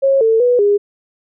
sine tone with pitch steps, 544 / 447.6 / 490.5 / 408.4 Hz, C#5 / A4 / B4 / G#4, -33 / +30 / -12 / -29 cents, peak -9 dBFS, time 0.02-0.78 s, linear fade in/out 20 ms, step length 190 ms, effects none

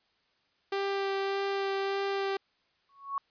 sawtooth tone with vibrato, 393.2 Hz, G4, 5 cents sharp, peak -25 dBFS, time 0.72-2.37 s, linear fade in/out 5 ms, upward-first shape sine, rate 1.7 Hz, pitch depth 10 cents each way
sine tone with exponential growth, 1108.7 Hz, C#6, in tune, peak -26 dBFS, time 2.89-3.18 s, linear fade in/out 1 ms, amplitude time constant 62 ms
effects white hiss -71 dBFS RMS until 3.3 s + resampled to 11025 Hz

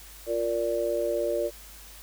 sine chord, Bb major, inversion second, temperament just, 349.6 / 466.2 / 582.7 Hz, F4 / Bb4 / D5, +2 / 0 / -14 cents, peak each -31 / -30 / -27 dBFS, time 0.26-1.51 s, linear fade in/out 50 ms, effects added 50 Hz sine -49 dBFS peak until 2.02 s + white hiss -48 dBFS RMS until 2.02 s

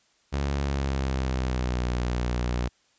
sawtooth tone with pitch glide, 69.9 to 60.85 Hz, C#2 to B1, +15 to -25 cents, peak -21 dBFS, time 0.32-2.69 s, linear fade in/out 20 ms, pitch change -240 cents, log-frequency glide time 0.63-1.86 s, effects white hiss -65 dBFS RMS until 2.98 s + resampled to 16000 Hz

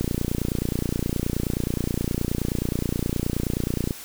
click train, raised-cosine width 3 ms, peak -11 dBFS, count 116, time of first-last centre 0.01-3.908 s, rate 29.5 Hz, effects white hiss -40 dBFS RMS until 4.04 s

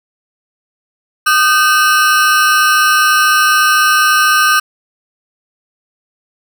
40% pulse ring-modulated tone, 1382 Hz, F6, 19 cents flat, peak -4 dBFS, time 1.26-4.6 s, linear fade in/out 10 ms, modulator 155 Hz, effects none

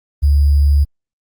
sine tone with sample-and-hold, 71.7 Hz, D2, 41 cents flat, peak -8 dBFS, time 0.22-0.85 s, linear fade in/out 20 ms, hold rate 4900 Hz, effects Opus 32 kbps

